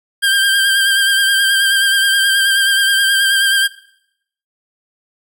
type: tone with vibrato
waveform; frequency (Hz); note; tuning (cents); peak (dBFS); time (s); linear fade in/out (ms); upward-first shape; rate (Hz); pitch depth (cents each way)
25% pulse; 1588; G6; +22; -7; 0.22-3.68; 20; sine; 9.4; 32
effects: noise-tail reverb RT60 0.8 s tail -22 dB re dry